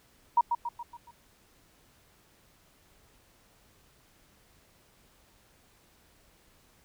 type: tone with echo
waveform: sine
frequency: 948 Hz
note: A#5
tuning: 29 cents sharp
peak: -18 dBFS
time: 0.37-0.41 s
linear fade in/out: 5 ms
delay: 140 ms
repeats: 5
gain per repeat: -6 dB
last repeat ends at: 1.11 s
effects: pink hiss -63 dBFS RMS until 6.84 s